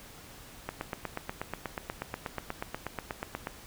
click train, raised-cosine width 0.5 ms, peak -18 dBFS, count 24, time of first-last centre 0.69-3.471 s, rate 8.27 Hz, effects pink hiss -50 dBFS RMS until 3.66 s

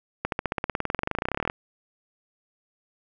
accelerating click train, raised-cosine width 0.5 ms, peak -10 dBFS, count 30, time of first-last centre 0.25-1.499 s, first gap 72 ms, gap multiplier 0.96, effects none

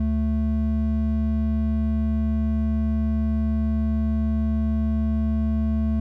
triangle tone pair together, 73.34 / 220 Hz, D2 / A3, -2 / 0 cents, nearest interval octave + perfect fifth, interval 1902 cents, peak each -20 dBFS, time 0-6 s, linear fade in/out 5 ms, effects none

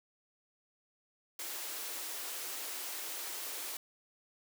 white high-pass noise, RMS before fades -41 dBFS, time 1.39-3.77 s, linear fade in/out 2 ms, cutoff 290 Hz, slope 48 dB/octave, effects none

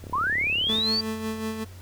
click train, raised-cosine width 2 ms, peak -26 dBFS, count 27, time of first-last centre 0.04-0.785 s, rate 34.9 Hz
sine linear sweep, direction up, 954 to 4699 Hz, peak -22 dBFS, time 0.13-1.01 s, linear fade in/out 5 ms
30% pulse tone with tremolo, 220 Hz, A3, in tune, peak -24 dBFS, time 0.68-1.65 s, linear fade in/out 20 ms, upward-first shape sine, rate 5.4 Hz, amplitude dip 50%
effects added 91 Hz sine -41 dBFS peak until 1.81 s + pink hiss -51 dBFS RMS until 1.81 s

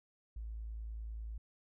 triangle tone with tanh clipping, 55 Hz, A1, in tune, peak -40 dBFS, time 0.36-1.38 s, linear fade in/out 5 ms, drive 3 dB, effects none

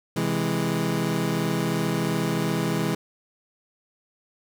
25% pulse chord, C augmented, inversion none, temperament equal, 130.81 / 164.81 / 207.7 Hz, C3 / E3 / G#3, 0 / 0 / 0 cents, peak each -26 / -22 / -24 dBFS, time 0.16-2.95 s, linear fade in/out 5 ms, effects none

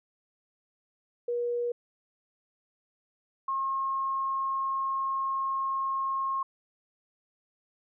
sine tone pair in turn, 479.8 / 1077.1 Hz, A#4 / C6, +50 / +50 cents, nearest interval octave + major second, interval 1400 cents, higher second, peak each -27 dBFS, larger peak neither, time 1.28-1.72 / 3.48-6.43 s, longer second, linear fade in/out 5 ms, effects none

